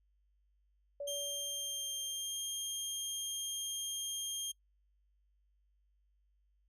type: tone with exponential decay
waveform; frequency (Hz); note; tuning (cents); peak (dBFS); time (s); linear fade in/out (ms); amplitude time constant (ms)
sine; 571; D5; -49; -37; 1-2.38; 5; 300
type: tone with pitch glide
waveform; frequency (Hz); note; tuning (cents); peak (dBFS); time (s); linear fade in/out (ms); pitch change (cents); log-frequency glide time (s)
20% pulse; 3185 to 3211; G7 to G7; +27 to +41; -31; 1.07-4.52; 10; +14; 2.06-2.38
effects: noise-tail reverb RT60 0.1 s tail -23 dB re dry + added 50 Hz sine -70 dBFS peak until 6.68 s